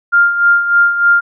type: tone with tremolo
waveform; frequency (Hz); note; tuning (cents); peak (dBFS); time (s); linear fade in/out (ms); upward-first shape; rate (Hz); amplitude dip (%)
sine; 1400; F6; +4; -5; 0.12-1.21; 20; sine; 3.3; 65
effects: none